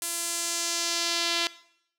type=tone with band-pass filter sweep; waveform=sawtooth; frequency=339.9 Hz; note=F4; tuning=47 cents flat; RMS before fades=-29 dBFS; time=0.02-1.47 s; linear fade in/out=0 ms; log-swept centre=10000 to 3700 Hz; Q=1.5; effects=noise-tail reverb RT60 0.7 s tail -18 dB re dry